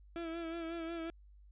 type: tone with vibrato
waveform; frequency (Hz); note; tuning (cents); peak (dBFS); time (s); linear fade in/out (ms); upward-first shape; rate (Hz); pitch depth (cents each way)
35% pulse; 332.2; E4; +13; -37; 0.16-1.1; 0; sine; 5.5; 40
effects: added 50 Hz sine -56 dBFS peak until 1.51 s + resampled to 8000 Hz